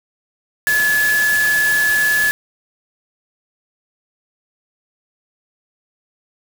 sine tone in noise, 1713 Hz, A6, 47 cents flat, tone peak -13 dBFS, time 0.67-2.31 s, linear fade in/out 0 ms, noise white, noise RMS -24 dBFS, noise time 0.67-2.31 s, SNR +8 dB, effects none

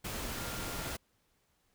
sine tone in noise, 1396.9 Hz, F6, in tune, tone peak -48 dBFS, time 0.36-0.94 s, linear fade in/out 10 ms, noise pink, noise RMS -39 dBFS, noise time 0.04-0.97 s, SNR -12 dB, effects pink hiss -74 dBFS RMS until 1.74 s

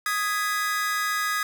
45% pulse chord, G# minor, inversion second, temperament just, 1245.9 / 1661.2 / 1993.5 Hz, D#6 / G#6 / B6, +2 / 0 / +16 cents, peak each -27 / -28 / -32 dBFS, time 0.06-1.43 s, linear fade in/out 2 ms, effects none

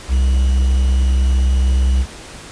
triangle tone with quantisation, 64.8 Hz, C2, 16 cents flat, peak -9 dBFS, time 0.08-2.06 s, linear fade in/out 50 ms, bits 6, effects pink hiss -35 dBFS RMS until 2.51 s + resampled to 22050 Hz

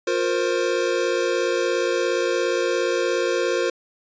square chord, F suspended fourth, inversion none, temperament equal with one note detuned, 356.2 / 466.2 / 523.3 Hz, F4 / Bb4 / C5, +34 / 0 / 0 cents, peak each -25 dBFS, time 0.07-3.7 s, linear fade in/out 5 ms, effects resampled to 16000 Hz

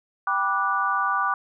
sine chord, G major seventh, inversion none, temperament just, 784 / 980 / 1176 / 1470 Hz, G5 / B5 / D6 / F#6, 0 / -14 / +2 / -12 cents, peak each -29 / -29 / -23 / -27 dBFS, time 0.27-1.34 s, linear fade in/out 2 ms, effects none

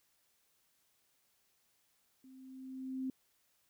sine tone with level ramp, 261.6 Hz, C4, in tune, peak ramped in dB -55 to -34 dBFS, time 2.24-3.1 s, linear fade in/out 2 ms, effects white hiss -75 dBFS RMS until 3.69 s

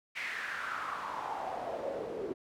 pink noise with band-pass filter sweep, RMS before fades -38 dBFS, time 0.15-2.34 s, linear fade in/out 20 ms, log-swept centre 2200 to 380 Hz, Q 4.7, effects none

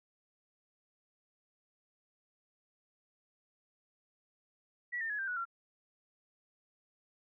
sine tone with pitch steps, 1938 / 1808.2 / 1687.1 / 1574.1 / 1468.7 / 1370.4 Hz, B6 / A6 / G#6 / G6 / F#6 / F6, -33 / +47 / +27 / +7 / -13 / -33 cents, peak -34 dBFS, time 4.92-5.454 s, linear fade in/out 20 ms, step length 89 ms, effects none

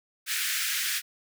pink high-pass noise, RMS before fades -29 dBFS, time 0.26-1.02 s, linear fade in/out 50 ms, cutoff 1500 Hz, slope 48 dB/octave, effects none

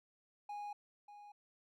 triangle tone with echo, 825 Hz, G#5, 12 cents flat, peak -40 dBFS, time 0.49-0.73 s, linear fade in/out 5 ms, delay 590 ms, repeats 1, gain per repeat -11 dB, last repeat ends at 1.32 s, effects none

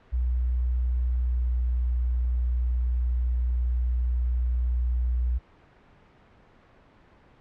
sine tone with pitch glide, 61.4 to 60.87 Hz, B1 to B1, -9 to -24 cents, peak -22 dBFS, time 0.12-5.39 s, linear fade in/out 20 ms, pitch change -15 cents, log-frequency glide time 1.22-1.45 s, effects pink hiss -56 dBFS RMS until 7.4 s + low-pass 2000 Hz 12 dB/octave

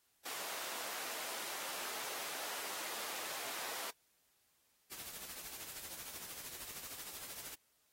pink high-pass noise, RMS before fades -44 dBFS, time 0.25-3.91 s, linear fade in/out 10 ms, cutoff 590 Hz, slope 12 dB/octave
white noise with tremolo, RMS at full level -46 dBFS, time 4.91-7.55 s, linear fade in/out 10 ms, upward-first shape sine, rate 13 Hz, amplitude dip 50%
effects white hiss -75 dBFS RMS until 7.92 s + AAC 48 kbps

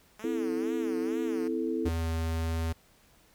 5% pulse tone with vibrato, 206.8 Hz, G#3, 7 cents flat, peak -33 dBFS, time 0.19-1.48 s, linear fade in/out 5 ms, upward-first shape sine, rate 2.2 Hz, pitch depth 270 cents each way
sine chord, A minor, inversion first, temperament equal with one note detuned, 256.4 / 329.6 / 440 Hz, C4 / E4 / A4, -35 / 0 / 0 cents, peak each -33 / -31 / -33 dBFS, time 0.24-1.89 s, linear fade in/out 2 ms
square tone with pitch glide, 82.41 to 81.75 Hz, E2 to E2, 0 to -14 cents, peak -29 dBFS, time 1.85-2.73 s, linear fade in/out 10 ms, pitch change -14 cents, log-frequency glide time 2-2.07 s
effects pink hiss -62 dBFS RMS until 3.34 s

